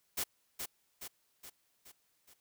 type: noise with echo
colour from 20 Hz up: white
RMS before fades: -35 dBFS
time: 0.17-0.24 s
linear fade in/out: 10 ms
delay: 420 ms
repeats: 5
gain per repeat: -5 dB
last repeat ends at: 2.34 s
effects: white hiss -75 dBFS RMS until 2.4 s